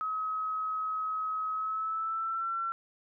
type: tone with pitch glide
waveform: sine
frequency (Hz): 1276 to 1350.3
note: D#6 to E6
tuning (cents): +43 to +41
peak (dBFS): -30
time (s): 0.01-2.72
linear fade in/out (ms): 0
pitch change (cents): +98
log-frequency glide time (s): 1.52-2.47
effects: none